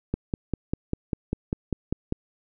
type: click train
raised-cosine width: 3 ms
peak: -12 dBFS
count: 11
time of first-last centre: 0.14-2.124 s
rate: 5.04 Hz
effects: none